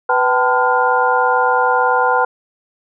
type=tone cluster; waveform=sine; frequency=496.3 / 770 / 888 / 1017 / 1416 Hz; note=B4 / G5 / A5 / C6 / F6; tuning=+8 / -31 / +16 / -50 / +23 cents; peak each=-18 dBFS; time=0.09-2.25 s; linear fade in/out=5 ms; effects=none